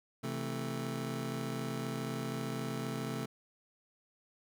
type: chord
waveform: 25% pulse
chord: A minor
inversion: first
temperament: just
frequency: 132 / 165 / 220 Hz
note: C3 / E3 / A3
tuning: +16 / +2 / 0 cents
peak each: -35 / -40 / -36 dBFS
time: 0.23-3.26 s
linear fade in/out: 10 ms
effects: none